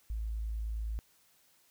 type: tone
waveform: sine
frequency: 54.7 Hz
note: A1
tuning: 9 cents flat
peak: -33 dBFS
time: 0.1-0.99 s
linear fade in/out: 0 ms
effects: white hiss -67 dBFS RMS until 1.7 s